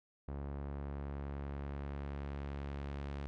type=tone with low-pass filter sweep; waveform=sawtooth; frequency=70.4 Hz; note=C#2; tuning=27 cents sharp; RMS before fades=-42 dBFS; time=0.28-3.27 s; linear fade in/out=0 ms; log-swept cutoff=1100 to 3700 Hz; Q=0.71; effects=none